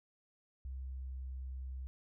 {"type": "tone with pitch glide", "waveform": "sine", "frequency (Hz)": [65.41, 64.96], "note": ["C2", "C2"], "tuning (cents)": [0, -12], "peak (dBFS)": -40, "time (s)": [0.65, 1.87], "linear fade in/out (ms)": 0, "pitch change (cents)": -12, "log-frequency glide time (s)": [0.77, 1.21], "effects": []}